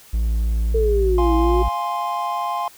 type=tone; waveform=triangle; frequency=56 Hz; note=A1; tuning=31 cents sharp; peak=-15 dBFS; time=0.13-1.69 s; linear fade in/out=10 ms
type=exponential two-way sweep; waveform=sine; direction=down then up; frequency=453.2 to 326.7 to 366 Hz; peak=-17 dBFS; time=0.74-1.63 s; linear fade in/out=10 ms; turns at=1.35 s
type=chord; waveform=triangle; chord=F minor; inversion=none; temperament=equal; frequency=698.5 / 830.6 / 1046.5 Hz; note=F5 / Ab5 / C6; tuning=0 / 0 / 0 cents; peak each=-25 / -25 / -22 dBFS; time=1.18-2.68 s; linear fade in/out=2 ms
effects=white hiss -47 dBFS RMS until 2.77 s